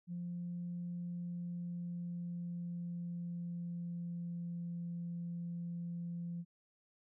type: tone with pitch glide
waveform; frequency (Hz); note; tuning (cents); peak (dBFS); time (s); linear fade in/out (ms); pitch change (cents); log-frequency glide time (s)
sine; 174.61 to 171.71; F3 to F3; 0 to -29; -38; 0.07-6.45; 50; -29; 0.95-4.82
effects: tanh soft clip ceiling -34 dBFS